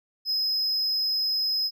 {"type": "tone", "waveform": "triangle", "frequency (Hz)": 5090, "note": "D#8", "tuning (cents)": 39, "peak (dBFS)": -22, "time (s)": [0.25, 1.71], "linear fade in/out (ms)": 50, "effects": []}